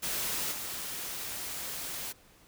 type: noise with level steps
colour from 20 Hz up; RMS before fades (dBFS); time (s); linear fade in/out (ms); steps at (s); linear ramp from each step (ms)
white; -33 / -38; 0.02-2.13; 20; 0.51; 20
effects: pink hiss -60 dBFS RMS until 2.47 s